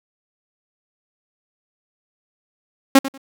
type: tone with echo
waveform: sawtooth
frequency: 271 Hz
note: C#4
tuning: 39 cents flat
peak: -3 dBFS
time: 2.95-2.99 s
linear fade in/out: 5 ms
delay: 94 ms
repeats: 2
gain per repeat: -15 dB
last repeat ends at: 3.178 s
effects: none